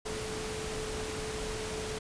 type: tone in noise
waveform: sine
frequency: 433.9 Hz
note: A4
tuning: 24 cents flat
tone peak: -38 dBFS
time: 0.05-1.99 s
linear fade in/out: 10 ms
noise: pink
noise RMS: -38 dBFS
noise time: 0.05-1.99 s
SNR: -3 dB
effects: resampled to 22050 Hz